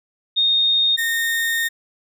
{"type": "tone pair in turn", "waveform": ["sine", "35% pulse"], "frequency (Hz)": [3692, 1839.1], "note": ["A#7", "A#6"], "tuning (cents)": [-17, -24], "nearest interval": "octave", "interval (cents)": 1207, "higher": "first", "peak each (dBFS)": [-14, -17], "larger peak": "first", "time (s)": [[0.36, 0.97], [0.97, 1.69]], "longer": "second", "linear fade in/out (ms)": 20, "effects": []}